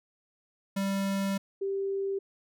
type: tone pair in turn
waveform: square / sine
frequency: 196 / 392 Hz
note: G3 / G4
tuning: 0 / 0 cents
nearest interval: octave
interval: 1200 cents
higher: second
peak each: -28 dBFS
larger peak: neither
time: 0.76-1.38 / 1.61-2.19 s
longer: first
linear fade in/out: 10 ms
effects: none